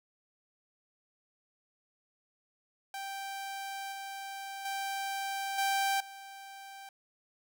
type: tone with level steps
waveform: sawtooth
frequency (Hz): 784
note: G5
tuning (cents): 0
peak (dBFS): -34 / -36 / -30 / -24 / -42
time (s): 2.94-6.89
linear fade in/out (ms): 2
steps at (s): 3.92 / 4.65 / 5.58 / 6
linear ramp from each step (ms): 5
effects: none